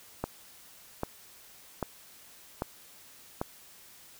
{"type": "click train", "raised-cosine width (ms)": 1, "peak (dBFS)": -16, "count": 5, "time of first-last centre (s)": [0.24, 3.415], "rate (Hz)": 1.26, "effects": ["white hiss -54 dBFS RMS until 4.19 s"]}